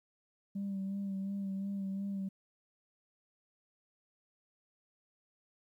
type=tone with vibrato; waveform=sine; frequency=196 Hz; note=G3; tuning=in tune; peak=-33 dBFS; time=0.55-2.29 s; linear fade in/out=10 ms; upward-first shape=sine; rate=2.8 Hz; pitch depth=31 cents each way; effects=tanh soft clip ceiling -32 dBFS + 12-bit